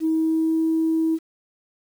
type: tone with pitch glide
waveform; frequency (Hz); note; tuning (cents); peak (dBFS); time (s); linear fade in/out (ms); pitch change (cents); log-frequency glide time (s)
sine; 319.5 to 322.5; D#4 to E4; +46 to -38; -17; 0-1.19; 50; +16; 0.11-0.61
effects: tanh soft clip ceiling -13 dBFS + 8-bit